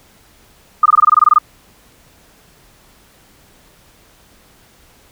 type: tone bursts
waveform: sine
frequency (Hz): 1224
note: D#6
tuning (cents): -29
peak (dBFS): -4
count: 12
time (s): 0.83-1.385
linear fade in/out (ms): 5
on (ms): 27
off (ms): 21
effects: pink hiss -49 dBFS RMS until 5.11 s